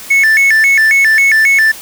triangle tone with vibrato, 1972 Hz, B6, 3 cents flat, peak -4 dBFS, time 0.1-1.72 s, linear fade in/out 10 ms, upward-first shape square, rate 3.7 Hz, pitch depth 190 cents each way, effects white hiss -30 dBFS RMS until 1.81 s

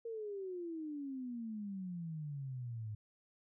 sine exponential sweep, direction down, 466.2 to 104.5 Hz, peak -40 dBFS, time 0.05-2.95 s, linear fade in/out 5 ms, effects none

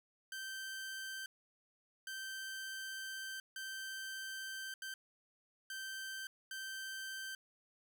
sawtooth tone bursts at uneven times, 1556 Hz, G6, 13 cents flat, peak -39 dBFS, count 6, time 0.32-1.26 / 2.07-3.4 / 3.56-4.74 / 4.82-4.94 / 5.7-6.27 / 6.51-7.35 s, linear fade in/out 2 ms, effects none

